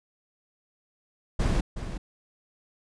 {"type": "noise with echo", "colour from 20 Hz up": "brown", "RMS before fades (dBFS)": -23, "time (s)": [1.39, 1.61], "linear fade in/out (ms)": 10, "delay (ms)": 370, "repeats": 1, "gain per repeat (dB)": -10, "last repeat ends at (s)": 1.98, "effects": ["resampled to 22050 Hz"]}